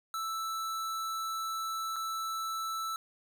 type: tone with dropouts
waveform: square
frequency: 1320 Hz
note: E6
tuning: 2 cents sharp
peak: -34 dBFS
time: 0.14-2.96 s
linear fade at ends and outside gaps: 1 ms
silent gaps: 1.96-1.964 s
effects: none